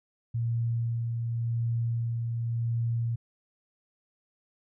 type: tone with tremolo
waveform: sine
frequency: 116.54 Hz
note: A#2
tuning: in tune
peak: -25 dBFS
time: 0.34-3.16 s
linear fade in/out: 10 ms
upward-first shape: sine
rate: 0.9 Hz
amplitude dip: 30%
effects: none